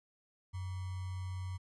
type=tone with sample-and-hold; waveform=sine; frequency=92.5 Hz; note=F#2; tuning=in tune; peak=-37 dBFS; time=0.53-1.58 s; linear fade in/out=20 ms; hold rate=1050 Hz; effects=resampled to 24000 Hz